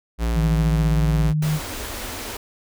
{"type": "tone", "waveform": "square", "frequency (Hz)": 57.2, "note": "A#1", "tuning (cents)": -32, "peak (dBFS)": -20, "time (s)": [0.18, 1.34], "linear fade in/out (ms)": 50}
{"type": "tone with pitch glide", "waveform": "sine", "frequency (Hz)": [158.1, 153.24], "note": ["D#3", "D#3"], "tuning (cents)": [28, -26], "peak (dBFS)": -18, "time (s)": [0.34, 1.6], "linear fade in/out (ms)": 50, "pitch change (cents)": -54, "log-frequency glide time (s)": [0.57, 1.06]}
{"type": "band-stop noise", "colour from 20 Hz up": "pink", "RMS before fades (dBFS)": -31, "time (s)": [1.42, 2.37], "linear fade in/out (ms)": 5, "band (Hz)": [110, 210], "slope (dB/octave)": 96}
{"effects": []}